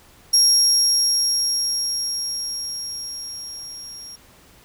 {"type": "tone with level ramp", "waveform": "35% pulse", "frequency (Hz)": 5588, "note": "F8", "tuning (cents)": 0, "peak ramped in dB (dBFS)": [-9, -33], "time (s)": [0.33, 4.16], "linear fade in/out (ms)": 10, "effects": ["pink hiss -51 dBFS RMS until 4.64 s"]}